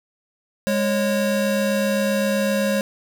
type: tone pair together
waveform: square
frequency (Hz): 205 / 547.3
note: G#3 / C#5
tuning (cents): -22 / -22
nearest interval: octave + perfect fourth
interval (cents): 1700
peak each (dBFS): -22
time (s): 0.67-2.81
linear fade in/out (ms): 0
effects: none